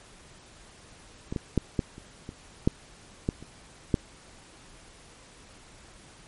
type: clicks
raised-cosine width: 3 ms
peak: -19 / -16 / -9 / -11 / -29 / -24 / -7 / -12 / -30 / -8 dBFS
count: 10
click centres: 1.325 / 1.362 / 1.577 / 1.792 / 1.981 / 2.291 / 2.675 / 3.289 / 3.426 / 3.942 s
effects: pink hiss -52 dBFS RMS until 6.27 s + MP3 48 kbps